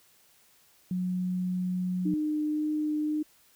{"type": "tone", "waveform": "sine", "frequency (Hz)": 182.2, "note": "F#3", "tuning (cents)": -26, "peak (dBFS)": -27, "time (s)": [0.91, 2.14], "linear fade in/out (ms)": 2}
{"type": "tone with vibrato", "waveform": "sine", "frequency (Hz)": 303.7, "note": "D#4", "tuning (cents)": -42, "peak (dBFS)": -26, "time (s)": [2.05, 3.23], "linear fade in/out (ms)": 10, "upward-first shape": "triangle", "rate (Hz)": 1.9, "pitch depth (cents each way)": 8}
{"effects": ["white hiss -62 dBFS RMS until 3.55 s"]}